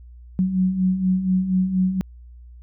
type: beating tone pair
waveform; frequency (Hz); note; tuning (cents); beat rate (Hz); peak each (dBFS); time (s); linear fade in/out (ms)
sine; 182.7 / 186.9; F#3 / F#3; -22 / +18; 4.2; -25 / -18; 0.39-2.01; 0
effects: added 60 Hz sine -40 dBFS peak until 2.62 s